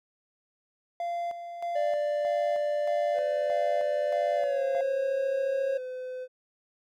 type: tone with tremolo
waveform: triangle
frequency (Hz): 690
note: F5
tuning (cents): -21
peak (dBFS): -27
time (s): 1-4.81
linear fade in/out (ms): 2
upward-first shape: square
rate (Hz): 1.6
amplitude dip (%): 60
type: tone with pitch glide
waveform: triangle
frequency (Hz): 589 to 543.2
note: D5 to C#5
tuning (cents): +5 to -35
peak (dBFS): -24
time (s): 1.75-5.78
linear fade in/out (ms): 10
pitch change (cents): -140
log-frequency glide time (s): 4.35-4.63
type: tone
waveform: triangle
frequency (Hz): 509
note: C5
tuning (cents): -48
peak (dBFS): -32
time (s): 3.13-6.28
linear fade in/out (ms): 50
effects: none